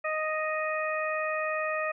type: harmonic tone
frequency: 622.3 Hz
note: D#5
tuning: in tune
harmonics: 1 / 2 / 3 / 4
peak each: -31 / -33 / -34 / -36 dBFS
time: 0.04-1.92 s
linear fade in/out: 10 ms
effects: none